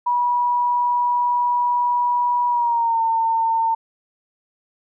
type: tone with pitch glide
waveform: sine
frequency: 971 to 906 Hz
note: B5 to A#5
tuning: -30 to -50 cents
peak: -16 dBFS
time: 0.06-3.75 s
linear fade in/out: 10 ms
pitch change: -120 cents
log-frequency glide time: 2.48-3.01 s
effects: none